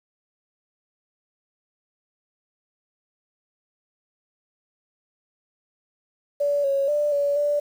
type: tone with pitch steps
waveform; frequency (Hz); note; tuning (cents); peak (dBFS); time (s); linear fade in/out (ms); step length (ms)
sine; 575 / 552 / 590 / 571 / 584; D5 / C#5 / D5 / D5 / D5; -37 / -7 / +8 / -49 / -10; -19; 6.4-7.6; 10; 240
effects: 8-bit